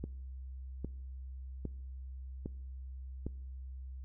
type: click train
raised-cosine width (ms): 3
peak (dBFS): -25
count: 5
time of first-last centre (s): 0.04-3.266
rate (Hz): 1.24
effects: noise-tail reverb RT60 0.8 s tail -23 dB re dry + added 65 Hz sine -42 dBFS peak until 4.04 s